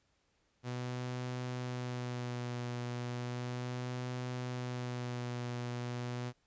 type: tone with vibrato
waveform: sawtooth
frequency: 123.47 Hz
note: B2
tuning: in tune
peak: -33 dBFS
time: 0.63-6.33 s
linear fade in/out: 50 ms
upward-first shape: sine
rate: 0.35 Hz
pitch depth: 23 cents each way
effects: pink hiss -75 dBFS RMS until 6.46 s + resampled to 16000 Hz